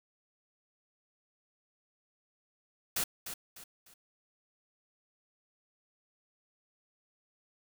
white noise with echo, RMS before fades -32 dBFS, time 2.96-3.04 s, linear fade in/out 5 ms, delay 300 ms, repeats 3, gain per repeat -9 dB, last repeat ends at 3.94 s, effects none

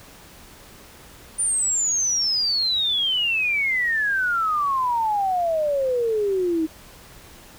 sine exponential sweep, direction down, 9420 to 311.1 Hz, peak -19 dBFS, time 1.38-6.67 s, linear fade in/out 20 ms, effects pink hiss -46 dBFS RMS until 7.58 s

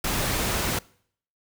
pink noise, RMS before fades -26 dBFS, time 0.04-0.79 s, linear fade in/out 5 ms, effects noise-tail reverb RT60 0.6 s tail -23 dB re dry

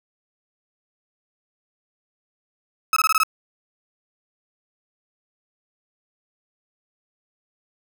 35% pulse tone bursts, 1291 Hz, E6, 37 cents flat, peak -14 dBFS, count 6, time 2.93-3.234 s, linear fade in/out 2 ms, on 34 ms, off 20 ms, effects none

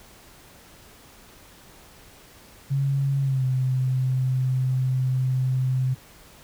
sine tone with pitch glide, 137.9 to 129.41 Hz, C#3 to C3, -9 to -19 cents, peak -20 dBFS, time 2.7-5.95 s, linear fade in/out 20 ms, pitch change -110 cents, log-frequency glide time 3.21-3.45 s, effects pink hiss -50 dBFS RMS until 6.43 s

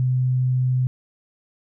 sine tone, 127.6 Hz, C3, 43 cents flat, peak -17 dBFS, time 0-0.87 s, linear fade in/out 0 ms, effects none

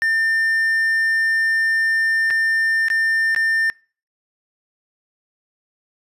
triangle tone with dropouts, 1800 Hz, A6, 39 cents sharp, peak -14 dBFS, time 0.02-3.7 s, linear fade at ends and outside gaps 0 ms, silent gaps 2.303-2.307 / 2.884-2.901 / 3.348-3.362 s, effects noise-tail reverb RT60 0.4 s tail -26 dB re dry + resampled to 32000 Hz

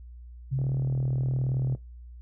sine tone with pitch glide, 133.6 to 130.02 Hz, C3 to C3, +36 to -11 cents, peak -24 dBFS, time 0.51-1.76 s, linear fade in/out 20 ms, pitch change -47 cents, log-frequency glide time 0.75-1.09 s
click train, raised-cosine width 2 ms, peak -27 dBFS, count 46, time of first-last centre 0.59-1.75 s, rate 38.8 Hz
effects noise-tail reverb RT60 0.2 s tail -20 dB re dry + added 60 Hz sine -42 dBFS peak until 2.21 s

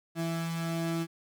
35% pulse tone pair together, 165.71 / 332.3 Hz, E3 / E4, +9 / +14 cents, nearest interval octave, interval 1205 cents, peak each -29 / -35 dBFS, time 0.15-1.07 s, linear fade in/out 50 ms, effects none

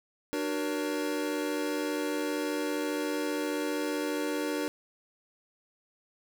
square tone cluster, 299.2 / 374.2 / 472.3 / 565 Hz, D4 / F#4 / A#4 / C#5, +32 / +20 / +23 / +33 cents, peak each -33 / -38 / -36 / -39 dBFS, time 0.33-4.68 s, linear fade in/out 0 ms, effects none

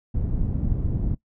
pink low-pass noise, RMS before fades -24 dBFS, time 0.14-1.15 s, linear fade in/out 10 ms, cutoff 170 Hz, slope 12 dB/octave, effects noise-tail reverb RT60 0.1 s tail -19 dB re dry

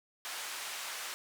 pink band-pass noise, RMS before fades -41 dBFS, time 0.25-1.14 s, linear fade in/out 0 ms, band 1100 to 12000 Hz, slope 12 dB/octave, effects none

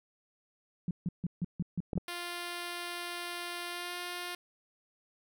sine tone bursts, 174.61 Hz, F3, in tune, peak -29 dBFS, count 7, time 0.88-1.983 s, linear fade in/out 2 ms, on 29 ms, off 150 ms
clicks, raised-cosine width 2 ms, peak -21 dBFS, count 2, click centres 1.932 / 1.977 s
5% pulse tone with pitch glide, 349.3 to 353.6 Hz, F4 to F4, 0 to +22 cents, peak -26 dBFS, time 2.08-4.35 s, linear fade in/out 2 ms, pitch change +22 cents, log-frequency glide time 3.7-3.94 s
effects none

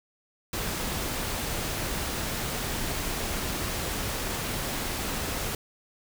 pink noise, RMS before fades -31 dBFS, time 0.53-5.55 s, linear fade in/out 2 ms, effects none

